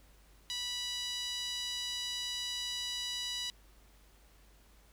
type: tone with band-pass filter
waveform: 5% pulse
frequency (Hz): 981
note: B5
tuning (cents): -12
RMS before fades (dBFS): -38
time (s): 0.5-3.5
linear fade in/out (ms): 0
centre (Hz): 3600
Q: 2.3
effects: added 50 Hz sine -60 dBFS peak until 4.92 s + pink hiss -65 dBFS RMS until 4.92 s